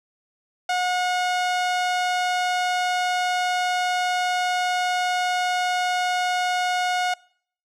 sawtooth tone with low-pass filter, 725 Hz, F#5, 35 cents flat, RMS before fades -23 dBFS, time 0.69-7.14 s, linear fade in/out 5 ms, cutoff 6500 Hz, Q 0.66, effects noise-tail reverb RT60 0.6 s tail -24 dB re dry

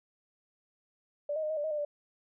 sine tone with pitch steps, 584 / 629 / 612 / 630 / 587 / 629 / 599 / 586 Hz, D5 / D#5 / D#5 / D#5 / D5 / D#5 / D5 / D5, -10 / +19 / -29 / +21 / -1 / +19 / +34 / -4 cents, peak -30 dBFS, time 1.29-1.85 s, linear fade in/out 5 ms, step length 70 ms, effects none

